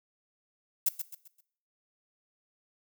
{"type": "noise with echo", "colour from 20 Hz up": "violet", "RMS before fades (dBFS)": -25, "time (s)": [0.86, 0.89], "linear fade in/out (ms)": 5, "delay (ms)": 130, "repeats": 4, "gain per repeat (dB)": -9, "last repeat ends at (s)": 1.41, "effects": ["noise-tail reverb RT60 0.6 s tail -18 dB re dry"]}